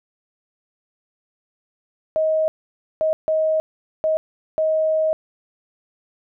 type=tone bursts at uneven times; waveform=sine; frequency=630 Hz; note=D#5; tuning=21 cents sharp; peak=-16 dBFS; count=5; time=2.16-2.48 / 3.01-3.13 / 3.28-3.6 / 4.04-4.17 / 4.58-5.13 s; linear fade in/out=0 ms; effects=none